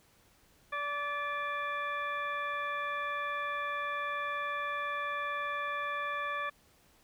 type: harmonic tone with a mistuned harmonic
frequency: 579 Hz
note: D5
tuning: 25 cents flat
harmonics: 1 / 2 / 3 / 4 / 6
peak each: -42 / -35 / -38 / -42 / -50 dBFS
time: 0.72-6.5 s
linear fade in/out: 10 ms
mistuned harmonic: 4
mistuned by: +47 cents
effects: pink hiss -65 dBFS RMS until 7.03 s